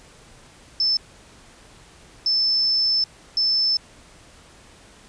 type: tone bursts at uneven times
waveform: sine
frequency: 5274 Hz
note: E8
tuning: in tune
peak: -17 dBFS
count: 3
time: 0.8-0.97 / 2.26-3.04 / 3.37-3.77 s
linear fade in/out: 2 ms
effects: pink hiss -49 dBFS RMS until 5.08 s + resampled to 22050 Hz